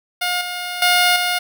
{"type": "tone with level steps", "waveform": "10% pulse", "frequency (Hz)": 714, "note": "F5", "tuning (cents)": 38, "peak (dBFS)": [-10, -16, -4, -9], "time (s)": [0.21, 1.39], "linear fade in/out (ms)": 10, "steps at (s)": [0.41, 0.82, 1.16], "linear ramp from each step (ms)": 2, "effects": []}